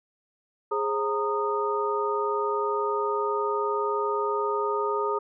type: tone cluster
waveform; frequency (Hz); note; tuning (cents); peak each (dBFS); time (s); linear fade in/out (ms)
sine; 414.7 / 534 / 923 / 1235; G#4 / C5 / A#5 / D#6; -3 / +35 / -17 / -13; -27 / -35 / -30 / -29; 0.71-5.19; 10
effects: none